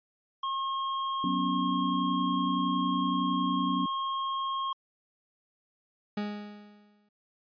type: tone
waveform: square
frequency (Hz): 1077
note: C6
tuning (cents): +50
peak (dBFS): -30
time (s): 0.43-4.73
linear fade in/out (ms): 5
type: chord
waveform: sine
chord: F# suspended fourth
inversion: none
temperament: just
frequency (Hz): 185 / 246.7 / 277.5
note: F#3 / B3 / C#4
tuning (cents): 0 / -2 / +2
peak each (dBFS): -32 / -33 / -31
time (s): 1.24-3.86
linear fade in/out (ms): 2
type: tone with exponential decay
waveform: 40% pulse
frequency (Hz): 207.3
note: G#3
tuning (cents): -3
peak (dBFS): -28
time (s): 6.17-7.09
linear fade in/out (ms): 5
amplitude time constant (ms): 200
effects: resampled to 11025 Hz